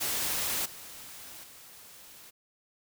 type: noise with level steps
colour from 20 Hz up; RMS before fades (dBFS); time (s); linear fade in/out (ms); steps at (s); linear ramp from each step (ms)
white; -31 / -46 / -51; 0-2.31; 20; 0.65 / 1.43; 10
effects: none